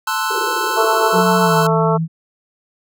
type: chord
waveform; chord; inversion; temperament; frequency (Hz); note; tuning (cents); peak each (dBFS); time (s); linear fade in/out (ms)
square; F# half-diminished seventh; first; equal; 880 / 1046.5 / 1318.5 / 1480; A5 / C6 / E6 / F#6; 0 / 0 / 0 / 0; -24; 0.07-1.67; 5
type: band-pass noise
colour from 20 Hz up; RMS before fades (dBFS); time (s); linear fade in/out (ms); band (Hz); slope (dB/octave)
white; -26; 0.3-1.21; 10; 350 to 480; 96
type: harmonic tone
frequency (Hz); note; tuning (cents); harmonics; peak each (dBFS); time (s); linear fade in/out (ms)
221.9; A3; +15; 2 / 3 / 4 / 5 / 6; -18 / -20 / -21 / -22 / -23; 0.76-1.98; 20
type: tone with pitch glide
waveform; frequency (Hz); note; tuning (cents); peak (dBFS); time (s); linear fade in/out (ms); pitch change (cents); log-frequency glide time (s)
sine; 180.5 to 162.68; F#3 to E3; -43 to -23; -16; 1.12-2.08; 50; -180; 1.42-1.55
effects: none